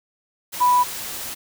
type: tone in noise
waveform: sine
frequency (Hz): 987.8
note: B5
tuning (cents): 0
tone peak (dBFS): -13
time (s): 0.6-0.84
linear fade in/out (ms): 20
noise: white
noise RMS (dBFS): -31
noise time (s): 0.52-1.35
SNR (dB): +15
effects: none